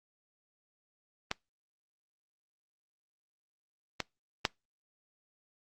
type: clicks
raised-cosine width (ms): 0.2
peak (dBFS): -13 / -13 / -8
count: 3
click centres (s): 1.314 / 4.003 / 4.452
effects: noise-tail reverb RT60 0.2 s tail -24 dB re dry + Opus 32 kbps